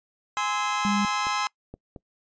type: chord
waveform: sawtooth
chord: Ab augmented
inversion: none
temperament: just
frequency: 830.6 / 1038.3 / 1297.8 Hz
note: Ab5 / C6 / E6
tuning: 0 / -14 / -27 cents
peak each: -26 / -24 / -26 dBFS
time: 0.37-1.47 s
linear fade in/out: 0 ms
type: tone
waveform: sine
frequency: 202.6 Hz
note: G#3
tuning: 43 cents flat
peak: -23 dBFS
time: 0.85-1.05 s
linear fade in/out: 0 ms
type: clicks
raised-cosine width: 2 ms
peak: -26 dBFS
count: 3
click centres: 1.269 / 1.74 / 1.962 s
effects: noise-tail reverb RT60 0.1 s tail -24 dB re dry + resampled to 16000 Hz